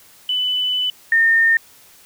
sine tone pair in turn, 2996 / 1821.8 Hz, F#7 / A#6, +21 / -40 cents, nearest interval major sixth, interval 861 cents, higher first, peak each -17 / -11 dBFS, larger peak second, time 0.29-0.9 / 1.12-1.57 s, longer first, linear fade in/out 2 ms, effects white hiss -48 dBFS RMS until 2.05 s

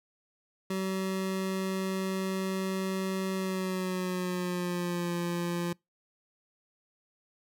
25% pulse tone with pitch glide, 190 to 173.23 Hz, F#3 to F3, +46 to -14 cents, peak -26 dBFS, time 0.7-5.73 s, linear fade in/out 5 ms, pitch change -160 cents, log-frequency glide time 3.35-5.13 s, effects noise-tail reverb RT60 0.2 s tail -26 dB re dry

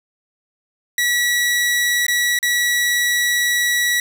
sawtooth tone with dropouts, 1937 Hz, B6, 34 cents flat, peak -12 dBFS, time 0.98-4 s, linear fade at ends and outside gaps 2 ms, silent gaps 2.066-2.082 / 2.389-2.428 s, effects none

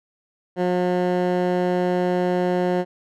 15% pulse tone with band-pass filter, 180 Hz, F#3, 47 cents flat, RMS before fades -21 dBFS, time 0.56-2.85 s, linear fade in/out 50 ms, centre 410 Hz, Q 0.51, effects none

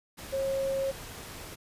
sine tone in noise, 541 Hz, C#5, 42 cents flat, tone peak -27 dBFS, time 0.32-0.92 s, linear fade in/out 20 ms, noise pink, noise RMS -43 dBFS, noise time 0.17-1.56 s, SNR +13 dB, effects resampled to 32000 Hz

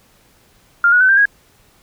sine tone with pitch steps, 1400 / 1457.8 / 1517.9 / 1580.6 / 1645.8 Hz, F6 / F#6 / F#6 / G6 / G#6, +4 / -26 / +44 / +14 / -16 cents, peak -8 dBFS, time 0.84-1.255 s, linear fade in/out 2 ms, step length 83 ms, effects pink hiss -53 dBFS RMS until 1.82 s

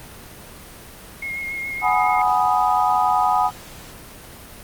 sine tone with vibrato, 2152 Hz, C7, 48 cents sharp, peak -25 dBFS, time 1.22-2.22 s, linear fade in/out 5 ms, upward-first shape sine, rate 7.1 Hz, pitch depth 18 cents each way
sine chord, G# minor seventh, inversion third, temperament equal, 740 / 830.6 / 987.8 / 1244.5 Hz, F#5 / G#5 / B5 / D#6, 0 / 0 / 0 / 0 cents, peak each -20 / -20 / -22 / -22 dBFS, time 1.81-3.51 s, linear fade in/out 50 ms
effects pink hiss -40 dBFS RMS until 4.63 s + Opus 32 kbps

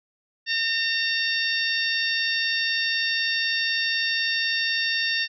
harmonic tone, 912 Hz, A#5, 38 cents flat, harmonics 2 / 3 / 4 / 5 / 6, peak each -26 / -28 / -29 / -30 / -31 dBFS, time 0.46-5.28 s, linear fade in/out 50 ms, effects none

